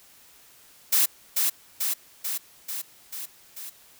blue noise with echo, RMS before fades -20 dBFS, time 0.92-1.06 s, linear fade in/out 10 ms, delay 440 ms, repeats 6, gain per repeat -3 dB, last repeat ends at 3.7 s, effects white hiss -54 dBFS RMS until 3.99 s

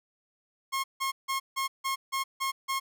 sawtooth tone bursts, 1078 Hz, C#6, 49 cents flat, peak -24 dBFS, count 8, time 0.72-2.8 s, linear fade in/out 20 ms, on 120 ms, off 160 ms, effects none

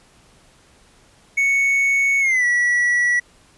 triangle tone with pitch glide, 2217 to 1941.2 Hz, C#7 to B6, 0 to -30 cents, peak -13 dBFS, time 1.37-3.2 s, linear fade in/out 10 ms, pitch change -230 cents, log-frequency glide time 2.2-2.45 s, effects pink hiss -53 dBFS RMS until 3.57 s + resampled to 24000 Hz

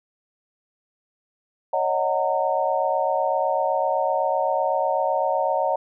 sine chord, D# minor seventh, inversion third, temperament equal with one note detuned, 554.4 / 622.3 / 740 / 918.4 Hz, C#5 / D#5 / F#5 / A#5, 0 / 0 / 0 / -26 cents, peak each -25 dBFS, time 1.73-5.76 s, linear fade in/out 5 ms, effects none

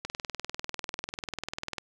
click train, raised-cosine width 0.2 ms, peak -16 dBFS, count 36, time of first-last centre 0.05-1.783 s, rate 20.2 Hz, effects none

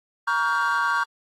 triangle chord, G half-diminished seventh, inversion first, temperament just, 940.8 / 1128.9 / 1411.2 / 1568 Hz, Bb5 / Db6 / F6 / G6, +16 / +31 / +18 / 0 cents, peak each -24 / -22 / -24 / -23 dBFS, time 0.27-1.04 s, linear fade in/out 10 ms, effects tanh soft clip ceiling -13 dBFS + AAC 48 kbps

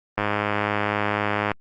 click train, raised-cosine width 0.5 ms, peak -7 dBFS, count 140, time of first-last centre 0.18-1.517 s, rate 104 Hz, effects Opus 24 kbps

